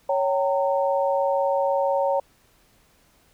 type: tone cluster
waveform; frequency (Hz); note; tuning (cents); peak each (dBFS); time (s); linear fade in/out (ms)
sine; 556 / 772 / 918; C#5 / G5 / A#5; +5 / -27 / -27; -21 / -27 / -26; 0.09-2.2; 5
effects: pink hiss -60 dBFS RMS until 3.33 s

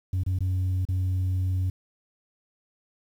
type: tone with dropouts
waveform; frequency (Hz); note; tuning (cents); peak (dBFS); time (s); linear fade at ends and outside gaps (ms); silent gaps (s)
sine; 92.6; F#2; +2; -20; 0.13-1.7; 5; 0.235-0.263 / 0.388-0.405 / 0.852-0.887
effects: tanh soft clip ceiling -22 dBFS + 9-bit

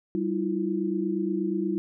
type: tone cluster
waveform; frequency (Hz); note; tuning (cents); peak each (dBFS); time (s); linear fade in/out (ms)
sine; 193.6 / 316.9 / 345.3; G3 / D#4 / F4; -21 / +32 / -20; -29; 0.15-1.78; 0
effects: none

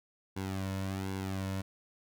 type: tone with flanger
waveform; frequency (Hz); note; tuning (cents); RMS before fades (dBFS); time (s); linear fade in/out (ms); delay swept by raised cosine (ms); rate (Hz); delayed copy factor
sawtooth; 96; G2; -36; -36; 0.36-1.62; 10; 1.6 to 2.55; 1.3; -0.7
effects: none

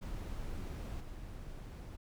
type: noise with level steps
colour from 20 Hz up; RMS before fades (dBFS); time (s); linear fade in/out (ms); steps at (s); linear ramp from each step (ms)
brown; -41 / -46; 0.01-1.97; 20; 1; 10
effects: none

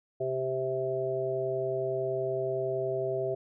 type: harmonic tone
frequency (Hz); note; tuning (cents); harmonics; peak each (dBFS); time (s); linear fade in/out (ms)
130.81; C3; 0; 1 / 3 / 4 / 5; -39 / -31 / -38 / -32; 0.2-3.35; 10
effects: none

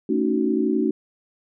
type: chord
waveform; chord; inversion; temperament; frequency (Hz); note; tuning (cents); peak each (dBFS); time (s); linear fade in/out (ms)
sine; D# half-diminished seventh; second; just; 224 / 280 / 311.1 / 373.4; A3 / C#4 / D#4 / F#4; +31 / +18 / 0 / +16; -24; 0.09-0.91; 5
effects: none

